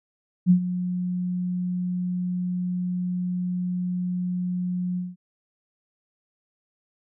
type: tone with ADSR envelope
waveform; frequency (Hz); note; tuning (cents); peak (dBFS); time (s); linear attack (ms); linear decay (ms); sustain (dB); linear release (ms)
sine; 180; F#3; -47; -11; 0.46-5.16; 44; 90; -13; 190
effects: none